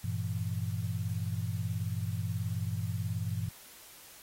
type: chord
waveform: sine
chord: E diminished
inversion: first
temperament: equal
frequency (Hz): 98 / 116.54 / 164.81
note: G2 / Bb2 / E3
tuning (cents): 0 / 0 / 0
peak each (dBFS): -34 / -35 / -38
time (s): 0.04-3.49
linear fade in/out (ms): 5
effects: white hiss -53 dBFS RMS until 4.22 s + AAC 48 kbps